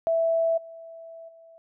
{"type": "tone with level steps", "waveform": "sine", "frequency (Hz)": 659.3, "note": "E5", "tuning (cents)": 0, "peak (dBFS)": [-20, -40, -48], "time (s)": [0.07, 1.58], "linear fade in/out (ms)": 0, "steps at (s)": [0.57, 1.28], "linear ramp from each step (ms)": 10, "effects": []}